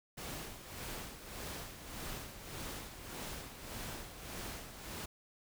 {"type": "noise with tremolo", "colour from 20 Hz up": "pink", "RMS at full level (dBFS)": -43, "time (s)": [0.17, 5.06], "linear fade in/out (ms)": 10, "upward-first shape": "sine", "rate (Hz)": 1.7, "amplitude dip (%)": 60, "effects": []}